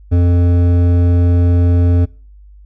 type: tone with hard clipping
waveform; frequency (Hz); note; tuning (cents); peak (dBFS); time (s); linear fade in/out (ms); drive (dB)
triangle; 87.5; F2; +4; -10; 0.11-2.06; 20; 15
effects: noise-tail reverb RT60 0.4 s tail -23 dB re dry + added 50 Hz sine -37 dBFS peak until 2.65 s